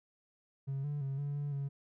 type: tone with pitch steps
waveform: triangle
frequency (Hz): 136.6 / 145.9 / 136.3 / 143.2 / 144.4 / 139.5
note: C#3 / D3 / C#3 / D3 / D3 / C#3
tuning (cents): -25 / -11 / -29 / -43 / -29 / +11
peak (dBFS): -31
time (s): 0.67-1.69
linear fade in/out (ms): 20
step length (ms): 170
effects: tanh soft clip ceiling -29 dBFS